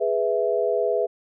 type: chord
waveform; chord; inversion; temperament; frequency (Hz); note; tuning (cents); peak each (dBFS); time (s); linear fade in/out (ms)
sine; E major; first; equal; 415.3 / 493.9 / 659.3; G#4 / B4 / E5; 0 / 0 / 0; -24; 0-1.07; 20
effects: none